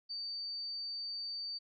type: tone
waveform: sine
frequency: 4601 Hz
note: D8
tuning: 36 cents flat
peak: -38 dBFS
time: 0.09-1.59 s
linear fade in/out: 20 ms
effects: none